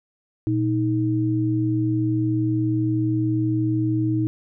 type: tone pair together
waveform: sine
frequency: 118.55 / 315.3 Hz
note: A#2 / D#4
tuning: +30 / +23 cents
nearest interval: octave + perfect fourth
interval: 1693 cents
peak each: -22 / -21 dBFS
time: 0.47-4.27 s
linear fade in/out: 0 ms
effects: none